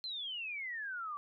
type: exponential sweep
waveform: sine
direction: down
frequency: 4186 to 1143 Hz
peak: -38 dBFS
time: 0.04-1.17 s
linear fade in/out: 0 ms
effects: none